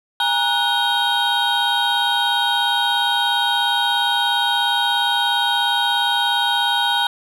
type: tone cluster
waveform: triangle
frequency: 821 / 938 / 1475 / 3188 / 3769 Hz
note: G#5 / A#5 / F#6 / G7 / A#7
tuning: -20 / +11 / -6 / +28 / +18 cents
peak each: -21 dBFS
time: 0.2-7.07 s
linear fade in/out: 2 ms
effects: none